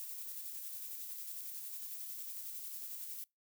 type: noise with tremolo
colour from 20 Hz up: violet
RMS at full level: -44 dBFS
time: 0-3.24 s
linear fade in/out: 0 ms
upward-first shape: square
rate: 11 Hz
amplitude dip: 25%
effects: noise-tail reverb RT60 0.2 s tail -25 dB re dry